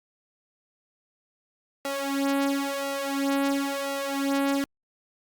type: tone with flanger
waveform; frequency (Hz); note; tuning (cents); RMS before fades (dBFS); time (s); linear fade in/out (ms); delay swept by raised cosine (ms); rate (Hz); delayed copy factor
sawtooth; 277.2; C#4; 0; -27; 1.85-4.64; 0; 1.5 to 3.7; 0.97; +0.85
effects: Opus 48 kbps